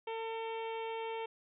harmonic tone, 450.9 Hz, A4, 42 cents sharp, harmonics 1 / 2 / 3 / 4 / 5 / 6 / 7 / 8, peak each -39 / -41 / -55 / -57 / -50 / -52 / -53 / -61 dBFS, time 0.07-1.26 s, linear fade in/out 5 ms, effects none

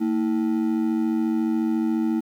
triangle ring-modulated tone, 274.8 Hz, C#4, 15 cents flat, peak -15 dBFS, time 0-2.21 s, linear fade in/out 20 ms, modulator 47.1 Hz, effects 9-bit

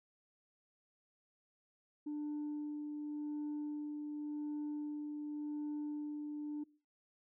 sine tone with tremolo, 297.1 Hz, D4, 20 cents sharp, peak -35 dBFS, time 2.06-6.64 s, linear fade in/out 10 ms, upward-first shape sine, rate 0.89 Hz, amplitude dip 35%, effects noise-tail reverb RT60 0.4 s tail -23 dB re dry + tanh soft clip ceiling -36 dBFS

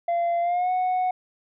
sine tone with pitch glide, 687 to 736.3 Hz, F5 to F#5, -29 to -9 cents, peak -18 dBFS, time 0.08-1.11 s, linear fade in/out 5 ms, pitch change +120 cents, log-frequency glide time 0.41-0.71 s, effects tanh soft clip ceiling -20 dBFS

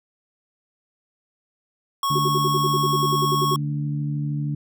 square tone, 1102 Hz, C#6, 11 cents flat, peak -21 dBFS, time 2.03-3.56 s, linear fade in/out 2 ms
harmonic tone, 73 Hz, D2, 10 cents flat, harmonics 2 / 3 / 4, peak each -23 / -34 / -33 dBFS, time 2.1-4.55 s, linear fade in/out 5 ms
sine tone bursts, 370 Hz, F#4, in tune, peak -21 dBFS, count 15, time 2.15-3.548 s, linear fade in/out 10 ms, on 40 ms, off 57 ms
effects none

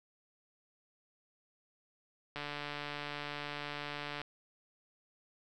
click train, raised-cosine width 0.3 ms, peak -24 dBFS, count 272, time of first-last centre 2.36-4.216 s, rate 146 Hz, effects none

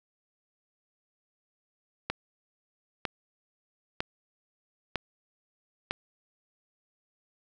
click train, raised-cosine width 0.3 ms, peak -13 dBFS, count 5, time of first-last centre 2.1-5.91 s, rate 1.05 Hz, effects none

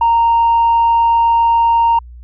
sine tone, 927 Hz, A#5, 10 cents flat, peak -7 dBFS, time 0.01-1.99 s, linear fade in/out 5 ms, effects tanh soft clip ceiling -6 dBFS + added 60 Hz sine -32 dBFS peak until 2.23 s

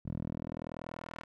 10% pulse tone with band-pass filter sweep, 40.51 Hz, E1, 29 cents flat, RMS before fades -41 dBFS, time 0.05-1.24 s, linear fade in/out 10 ms, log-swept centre 140 to 1500 Hz, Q 0.85, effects none

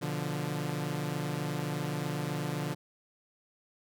sawtooth chord, B diminished, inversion none, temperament equal, 123.47 / 146.83 / 174.61 Hz, B2 / D3 / F3, 0 / 0 / 0 cents, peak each -36 / -30 / -33 dBFS, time 0.01-2.75 s, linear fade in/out 20 ms, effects none

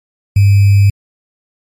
sine tone with sample-and-hold, 100 Hz, G2, 35 cents sharp, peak -4 dBFS, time 0.36-0.9 s, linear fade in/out 5 ms, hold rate 2450 Hz, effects MP3 64 kbps

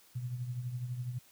sine tone with tremolo, 123.5 Hz, B2, in tune, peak -32 dBFS, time 0.15-1.19 s, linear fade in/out 10 ms, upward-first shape triangle, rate 12 Hz, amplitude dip 65%, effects white hiss -62 dBFS RMS until 1.31 s

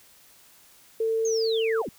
sine tone, 448.1 Hz, A4, 32 cents sharp, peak -22 dBFS, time 1-1.82 s, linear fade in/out 5 ms
sine linear sweep, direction down, 6590 to 144.6 Hz, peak -30 dBFS, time 1.25-1.89 s, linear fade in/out 2 ms
effects white hiss -55 dBFS RMS until 1.98 s

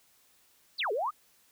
sine exponential two-way sweep, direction down then up, 5130 to 392 to 1325 Hz, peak -28 dBFS, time 0.78-1.11 s, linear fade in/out 20 ms, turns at 0.92 s, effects white hiss -65 dBFS RMS until 1.51 s

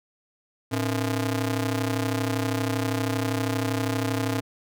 sawtooth ring-modulated tone, 189.8 Hz, F#3, 44 cents sharp, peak -17 dBFS, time 0.71-4.41 s, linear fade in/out 20 ms, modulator 78.6 Hz, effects none

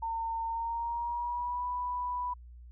sine tone with pitch glide, 910 to 986.6 Hz, A#5 to B5, -42 to -2 cents, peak -31 dBFS, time 0.02-2.34 s, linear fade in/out 10 ms, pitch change +140 cents, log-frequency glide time 0.46-1.66 s, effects added 60 Hz sine -47 dBFS peak until 2.71 s

